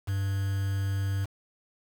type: tone with quantisation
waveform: triangle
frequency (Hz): 98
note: G2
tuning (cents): 0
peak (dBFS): -24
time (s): 0.07-1.26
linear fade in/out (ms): 20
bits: 7
effects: none

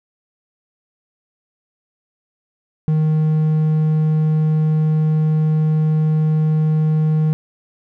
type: tone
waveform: triangle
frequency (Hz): 155.56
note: D#3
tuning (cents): 0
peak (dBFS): -11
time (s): 2.88-7.33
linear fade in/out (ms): 0
effects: none

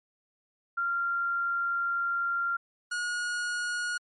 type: tone pair in turn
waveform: sine / 45% pulse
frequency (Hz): 1386 / 1444.5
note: F6 / F#6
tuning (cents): -14 / -42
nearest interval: minor second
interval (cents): 72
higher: second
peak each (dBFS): -26 / -29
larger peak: first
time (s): 0.77-2.57 / 2.91-3.98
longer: first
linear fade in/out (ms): 10
effects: MP3 48 kbps

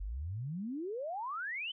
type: exponential sweep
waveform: sine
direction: up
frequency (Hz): 43.65 to 3136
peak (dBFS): -36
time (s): 0-1.72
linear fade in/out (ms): 10
effects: none

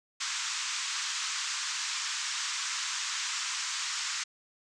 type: band-pass noise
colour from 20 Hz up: white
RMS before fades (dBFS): -34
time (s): 0.2-4.24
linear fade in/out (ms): 10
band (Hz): 1000 to 7500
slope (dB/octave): 48
effects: resampled to 22050 Hz

